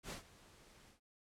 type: noise with ADSR envelope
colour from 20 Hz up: pink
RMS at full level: -44 dBFS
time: 0.03-1 s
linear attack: 73 ms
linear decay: 120 ms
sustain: -19 dB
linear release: 110 ms
effects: low-pass 10000 Hz 12 dB/octave